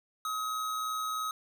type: tone with amplitude modulation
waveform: square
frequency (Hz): 1270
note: D#6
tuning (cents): +35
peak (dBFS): -31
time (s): 0.25-1.31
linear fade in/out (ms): 2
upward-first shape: sine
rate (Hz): 123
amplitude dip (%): 30
effects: none